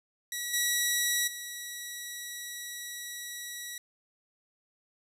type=tone with level steps; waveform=10% pulse; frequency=1932 Hz; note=B6; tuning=39 cents flat; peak=-24 / -17 / -29 dBFS; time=0.32-3.78 s; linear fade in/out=2 ms; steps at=0.53 / 1.27 s; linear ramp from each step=10 ms; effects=none